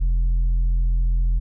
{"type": "tone with tanh clipping", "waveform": "sine", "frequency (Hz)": 42.6, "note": "F1", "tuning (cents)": -42, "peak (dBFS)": -17, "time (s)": [0, 1.4], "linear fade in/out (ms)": 20, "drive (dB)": 4, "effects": []}